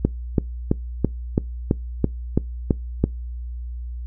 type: click train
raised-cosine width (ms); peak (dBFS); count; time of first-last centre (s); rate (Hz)
3; -3; 10; 0.05-3.04; 3.01
effects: noise-tail reverb RT60 0.2 s tail -24 dB re dry + added 60 Hz sine -28 dBFS peak until 4.06 s